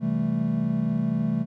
triangle chord, A minor seventh, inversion first, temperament equal, 130.81 / 164.81 / 196 / 220 Hz, C3 / E3 / G3 / A3, 0 / 0 / 0 / 0 cents, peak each -29 / -26 / -28 / -23 dBFS, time 0-1.46 s, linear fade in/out 50 ms, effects none

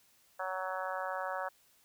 harmonic tone, 186.8 Hz, F#3, 17 cents sharp, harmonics 3 / 4 / 5 / 6 / 7 / 8 / 9, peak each -40 / -41 / -42 / -43 / -43 / -44 / -45 dBFS, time 0.39-1.49 s, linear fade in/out 10 ms, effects white hiss -67 dBFS RMS until 1.84 s

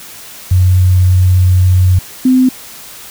sine tone pair in turn, 91.7 / 256.8 Hz, F#2 / C4, -15 / -32 cents, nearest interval octave + tritone, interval 1783 cents, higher second, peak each -5 dBFS, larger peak neither, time 0.51-1.99 / 2.25-2.49 s, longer first, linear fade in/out 5 ms, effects white hiss -32 dBFS RMS until 3.1 s

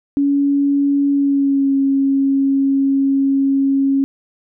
sine tone with pitch glide, 281.8 to 273.5 Hz, C#4 to C#4, +29 to -23 cents, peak -12 dBFS, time 0.17-4.04 s, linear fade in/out 0 ms, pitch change -52 cents, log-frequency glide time 1.12-1.75 s, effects none

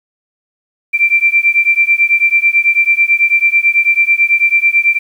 sine beating tone pair, 2349 / 2358.1 Hz, D7 / D7, 0 / +6 cents, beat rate 9.1 Hz, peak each -11 dBFS, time 0.93-4.99 s, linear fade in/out 20 ms, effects 7-bit

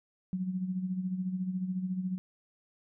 sine tone with tremolo, 185 Hz, F#3, in tune, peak -28 dBFS, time 0.33-2.18 s, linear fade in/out 0 ms, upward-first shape sine, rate 14 Hz, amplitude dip 60%, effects none

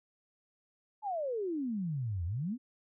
sine exponential two-way sweep, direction down then up, 880 to 80.9 to 268.7 Hz, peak -32 dBFS, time 1.02-2.58 s, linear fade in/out 50 ms, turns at 2.25 s, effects none

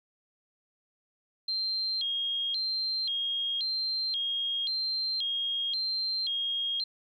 sine tone with vibrato, 3676 Hz, A#7, 25 cents flat, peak -28 dBFS, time 1.48-6.84 s, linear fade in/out 5 ms, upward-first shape square, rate 0.94 Hz, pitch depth 210 cents each way, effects 11-bit

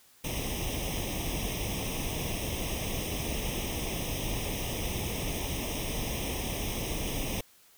pink noise with comb filter, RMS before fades -33 dBFS, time 0.24-7.41 s, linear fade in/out 5 ms, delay 0.34 ms, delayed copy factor +0.9, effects white hiss -60 dBFS RMS until 7.77 s

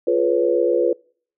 sine chord, C# dominant seventh, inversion first, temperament equal with one note detuned, 349.2 / 426 / 493.9 / 554.4 Hz, E#4 / G#4 / B4 / C#5, 0 / +44 / 0 / 0 cents, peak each -20 / -23 / -18 / -23 dBFS, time 0.07-0.93 s, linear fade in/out 5 ms, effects noise-tail reverb RT60 0.5 s tail -26 dB re dry

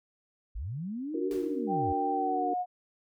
sine linear two-way sweep, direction up then down, 40.53 to 402.8 to 72.8 Hz, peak -33 dBFS, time 0.55-1.93 s, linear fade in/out 10 ms, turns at 1.32 s
sine chord, D augmented, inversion none, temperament equal, 293.7 / 370 / 466.2 Hz, D4 / F#4 / A#4, 0 / 0 / 0 cents, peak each -34 / -36 / -36 dBFS, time 1.14-2.54 s, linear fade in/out 5 ms
pink noise with exponential decay, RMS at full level -46 dBFS, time 1.31-1.77 s, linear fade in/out 1 ms, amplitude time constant 100 ms
sine tone with pitch glide, 784 to 723.1 Hz, G5 to F#5, 0 to -40 cents, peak -28 dBFS, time 1.67-2.66 s, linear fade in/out 50 ms, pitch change -140 cents, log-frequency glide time 2.11-2.5 s
effects none

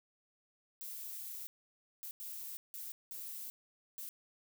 violet noise bursts at uneven times, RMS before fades -45 dBFS, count 6, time 0.81-1.47 / 2.03-2.11 / 2.2-2.57 / 2.74-2.92 / 3.11-3.5 / 3.98-4.09 s, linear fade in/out 0 ms, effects none

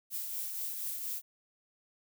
violet noise with tremolo, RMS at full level -36 dBFS, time 0.1-1.22 s, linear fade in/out 50 ms, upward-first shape triangle, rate 4.2 Hz, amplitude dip 40%, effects none

